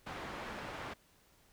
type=low-pass noise; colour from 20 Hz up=white; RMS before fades=-44 dBFS; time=0.06-0.94 s; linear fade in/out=10 ms; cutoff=1600 Hz; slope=12 dB/octave; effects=pink hiss -67 dBFS RMS until 1.52 s